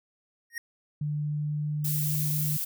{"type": "tone with exponential growth", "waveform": "square", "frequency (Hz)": 1866, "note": "A#6", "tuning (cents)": 1, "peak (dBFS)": -29, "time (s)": [0.5, 0.58], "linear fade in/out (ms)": 2, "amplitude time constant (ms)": 17}
{"type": "tone with pitch glide", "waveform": "sine", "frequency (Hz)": [148.8, 150.7], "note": ["D3", "D3"], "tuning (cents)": [23, 45], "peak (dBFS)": -27, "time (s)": [1.01, 2.57], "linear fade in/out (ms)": 5, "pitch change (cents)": 22, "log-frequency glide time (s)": [1.26, 2.28]}
{"type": "noise", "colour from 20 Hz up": "violet", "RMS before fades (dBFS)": -31, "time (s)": [1.84, 2.65], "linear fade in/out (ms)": 10}
{"effects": []}